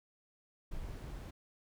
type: noise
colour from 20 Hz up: brown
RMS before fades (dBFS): -43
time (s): 0.71-1.31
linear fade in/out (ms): 10
effects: none